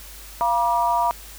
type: tone cluster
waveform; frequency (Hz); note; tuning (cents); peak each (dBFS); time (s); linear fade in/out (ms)
sine; 691 / 958 / 1184; F5 / A#5 / D6; -19 / +47 / +14; -23 / -19 / -27; 0.41-1.11; 0
effects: added 50 Hz sine -42 dBFS peak until 1.38 s + white hiss -42 dBFS RMS until 1.38 s